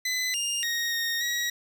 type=tone with pitch steps; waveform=20% pulse; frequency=2014 / 2815 / 1871 / 1856 / 1910 Hz; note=B6 / F7 / A#6 / A#6 / A#6; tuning=+33 / +13 / +6 / -8 / +42 cents; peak=-21 dBFS; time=0.05-1.5 s; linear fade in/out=5 ms; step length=290 ms; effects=none